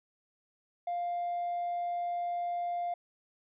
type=tone; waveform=triangle; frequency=700 Hz; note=F5; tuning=4 cents sharp; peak=-28 dBFS; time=0.87-2.94 s; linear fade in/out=5 ms; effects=tanh soft clip ceiling -27 dBFS + resampled to 8000 Hz